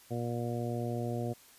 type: harmonic tone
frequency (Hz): 119.1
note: A#2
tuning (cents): +38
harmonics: 1 / 2 / 3 / 4 / 5 / 6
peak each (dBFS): -35 / -38 / -40 / -41 / -42 / -43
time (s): 0.1-1.34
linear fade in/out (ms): 20
effects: white hiss -58 dBFS RMS until 1.58 s + resampled to 32000 Hz